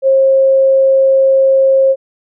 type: tone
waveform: sine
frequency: 536 Hz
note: C5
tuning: 42 cents sharp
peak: -6 dBFS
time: 0.02-1.96 s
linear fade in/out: 50 ms
effects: none